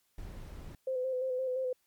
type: noise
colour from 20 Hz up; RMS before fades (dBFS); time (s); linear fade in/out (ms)
brown; -44; 0.18-0.75; 2
type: tone with vibrato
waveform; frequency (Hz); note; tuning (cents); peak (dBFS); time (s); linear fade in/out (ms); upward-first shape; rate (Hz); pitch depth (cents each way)
sine; 514; C5; -31; -30; 0.87-1.73; 5; square; 5.8; 29
effects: white hiss -74 dBFS RMS until 1.86 s + MP3 96 kbps